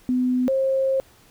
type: tone pair in turn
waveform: sine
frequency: 251.9 / 533.8 Hz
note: B3 / C5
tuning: +34 / +35 cents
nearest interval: octave + minor second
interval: 1301 cents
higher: second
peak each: -18 dBFS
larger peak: neither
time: 0.09-0.48 / 0.48-1 s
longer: second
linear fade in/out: 0 ms
effects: pink hiss -54 dBFS RMS until 1.3 s